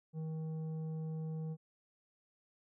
triangle tone with tanh clipping, 158.7 Hz, D#3, 35 cents sharp, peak -39 dBFS, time 0.13-1.57 s, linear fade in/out 50 ms, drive 12 dB, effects none

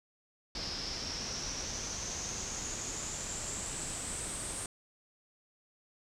pink noise with low-pass filter sweep, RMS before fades -39 dBFS, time 0.55-4.66 s, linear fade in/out 2 ms, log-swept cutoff 5100 to 8700 Hz, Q 8.7, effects none

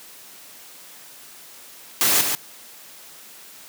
white noise with echo, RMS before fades -18 dBFS, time 2.01-2.21 s, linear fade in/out 0 ms, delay 140 ms, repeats 1, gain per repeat -5 dB, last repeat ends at 2.35 s, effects white hiss -44 dBFS RMS until 3.68 s + high-pass 150 Hz 12 dB/octave

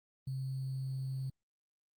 sine tone with sample-and-hold, 132.8 Hz, C3, 26 cents sharp, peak -35 dBFS, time 0.27-1.3 s, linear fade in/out 5 ms, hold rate 4410 Hz, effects Opus 24 kbps

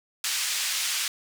white band-pass noise, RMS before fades -28 dBFS, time 0.24-1.08 s, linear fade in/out 2 ms, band 1800 to 7200 Hz, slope 12 dB/octave, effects none

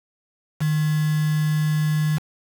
sine tone with quantisation, 153.4 Hz, D#3, 24 cents flat, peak -18 dBFS, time 0.6-2.19 s, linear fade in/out 20 ms, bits 5, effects none

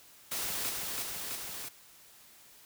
white noise with echo, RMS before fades -35 dBFS, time 0.31-0.7 s, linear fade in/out 10 ms, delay 330 ms, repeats 3, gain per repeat -2 dB, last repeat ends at 1.69 s, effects white hiss -57 dBFS RMS until 2.65 s

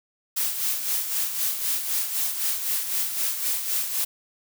blue noise with tremolo, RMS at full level -24 dBFS, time 0.36-4.05 s, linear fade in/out 10 ms, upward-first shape sine, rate 3.9 Hz, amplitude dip 55%, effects none

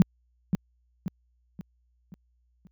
sine tone with echo, 183.2 Hz, F#3, 17 cents flat, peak -12 dBFS, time 0-0.02 s, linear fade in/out 0 ms, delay 530 ms, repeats 5, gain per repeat -7 dB, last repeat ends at 2.67 s, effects added 60 Hz sine -62 dBFS peak until 2.71 s + high-pass 60 Hz 12 dB/octave

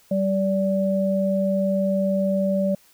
sine tone pair together, 193.55 / 580 Hz, G3 / D5, -22 / -22 cents, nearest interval octave + perfect fifth, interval 1900 cents, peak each -21 / -22 dBFS, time 0.11-2.75 s, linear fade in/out 5 ms, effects white hiss -56 dBFS RMS until 2.93 s

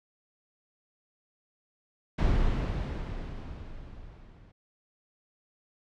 brown noise with level ramp, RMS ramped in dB -23 to -53 dBFS, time 2.18-4.52 s, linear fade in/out 10 ms, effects low-pass 4000 Hz 12 dB/octave

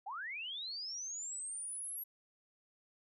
sine linear sweep, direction up, 721 to 11640 Hz, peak -40 dBFS, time 0.06-2.04 s, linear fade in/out 10 ms, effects none

